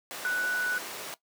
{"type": "tone in noise", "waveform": "sine", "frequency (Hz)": 1482, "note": "F#6", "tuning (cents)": 2, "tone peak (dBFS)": -26, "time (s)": [0.25, 0.78], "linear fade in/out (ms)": 0, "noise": "pink", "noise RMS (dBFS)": -37, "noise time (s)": [0.11, 1.14], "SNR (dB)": 8, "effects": ["noise-tail reverb RT60 0.1 s tail -17 dB re dry", "high-pass 400 Hz 12 dB/octave"]}